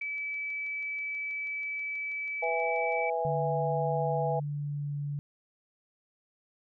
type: tone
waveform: sine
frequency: 2300 Hz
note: D7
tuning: 37 cents flat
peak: -32 dBFS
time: 0.01-3.1 s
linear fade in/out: 5 ms
type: click train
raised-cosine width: 0.2 ms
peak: -40 dBFS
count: 19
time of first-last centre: 0.02-2.923 s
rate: 6.2 Hz
type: chord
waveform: sine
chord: E major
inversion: second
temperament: equal with one note detuned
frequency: 493.9 / 659.3 / 823.4 Hz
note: B4 / E5 / G#5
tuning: 0 / 0 / -15 cents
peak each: -32 dBFS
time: 2.42-4.4 s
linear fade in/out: 10 ms
type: tone with pitch glide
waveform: sine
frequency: 147.7 to 144.24 Hz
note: D3 to D3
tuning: +10 to -31 cents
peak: -31 dBFS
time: 3.25-5.19 s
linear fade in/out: 0 ms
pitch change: -41 cents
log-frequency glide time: 3.97-4.96 s
effects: none